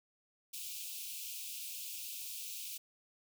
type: high-pass noise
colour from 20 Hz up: white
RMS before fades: -44 dBFS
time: 0.53-2.78 s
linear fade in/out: 10 ms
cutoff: 2400 Hz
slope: 96 dB/octave
effects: none